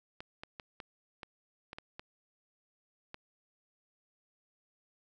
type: clicks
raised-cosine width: 0.3 ms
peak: -27 dBFS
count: 9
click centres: 0.205 / 0.435 / 0.598 / 0.802 / 1.232 / 1.731 / 1.785 / 1.995 / 3.144 s
effects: none